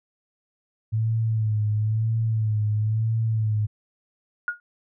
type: tone with vibrato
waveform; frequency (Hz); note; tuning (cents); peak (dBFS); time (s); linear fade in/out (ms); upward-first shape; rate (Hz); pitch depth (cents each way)
sine; 109.3; A2; -11; -20; 0.92-3.67; 20; sine; 1; 55
type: tone with exponential decay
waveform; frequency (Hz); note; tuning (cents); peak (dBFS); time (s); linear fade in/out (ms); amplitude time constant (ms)
sine; 1436; F6; +48; -19; 4.48-4.6; 1; 26
effects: none